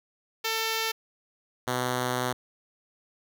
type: tone pair in turn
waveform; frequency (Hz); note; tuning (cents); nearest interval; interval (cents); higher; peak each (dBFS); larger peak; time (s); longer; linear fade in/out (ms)
5% pulse; 446.8 / 125.38; A4 / B2; +27 / +27; octave + minor seventh; 2200; first; -15; neither; 0.44-0.92 / 1.67-2.33; second; 10
effects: none